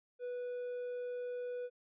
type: tone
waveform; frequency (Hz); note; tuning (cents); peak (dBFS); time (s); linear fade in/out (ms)
triangle; 491.9; B4; -7; -36; 0.19-1.7; 50
effects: resampled to 8000 Hz